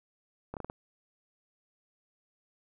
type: slowing click train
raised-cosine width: 1 ms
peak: -24 dBFS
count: 5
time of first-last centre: 0.54-0.699 s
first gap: 28 ms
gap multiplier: 1.24
effects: none